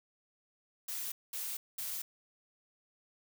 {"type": "noise bursts", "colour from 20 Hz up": "blue", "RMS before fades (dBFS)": -39, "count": 3, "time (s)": [0.88, 2.02], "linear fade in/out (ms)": 5, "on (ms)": 240, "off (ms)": 210, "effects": []}